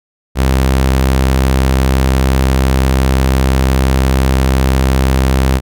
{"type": "tone", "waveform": "sawtooth", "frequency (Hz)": 65.8, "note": "C2", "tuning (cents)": 10, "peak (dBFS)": -5, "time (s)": [0.35, 5.61], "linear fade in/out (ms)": 50, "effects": []}